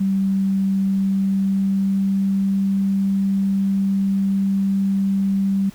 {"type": "tone with pitch glide", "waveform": "sine", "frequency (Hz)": [193.8, 195.49], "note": ["G3", "G3"], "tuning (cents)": [-20, -4], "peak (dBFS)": -16, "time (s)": [0, 5.7], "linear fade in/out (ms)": 10, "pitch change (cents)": 16, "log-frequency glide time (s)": [0.65, 2.74], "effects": ["pink hiss -47 dBFS RMS until 5.74 s"]}